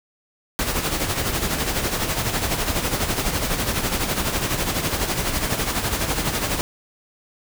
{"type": "noise with tremolo", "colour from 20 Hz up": "pink", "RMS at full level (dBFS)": -21, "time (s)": [0.59, 6.61], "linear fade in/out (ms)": 0, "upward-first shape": "sine", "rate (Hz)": 12, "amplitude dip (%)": 55, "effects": []}